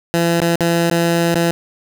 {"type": "tone with dropouts", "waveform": "15% pulse", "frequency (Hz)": 169.2, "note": "E3", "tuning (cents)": 45, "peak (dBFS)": -7, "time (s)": [0.14, 1.51], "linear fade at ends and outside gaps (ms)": 0, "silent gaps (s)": [[0.402, 0.418], [0.557, 0.607], [0.899, 0.912], [1.345, 1.355]], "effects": []}